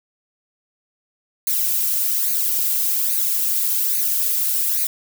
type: noise with flanger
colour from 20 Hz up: violet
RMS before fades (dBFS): -20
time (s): 1.47-4.87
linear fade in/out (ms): 2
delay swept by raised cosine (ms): 0.46 to 2.56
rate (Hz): 1.2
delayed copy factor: +0.7
effects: none